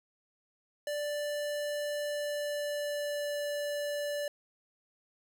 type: tone with pitch glide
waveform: square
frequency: 587.3 to 582.9 Hz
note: D5 to D5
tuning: 0 to -13 cents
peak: -33 dBFS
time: 0.87-4.28 s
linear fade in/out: 2 ms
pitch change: -13 cents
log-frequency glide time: 2.05-3.44 s
effects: none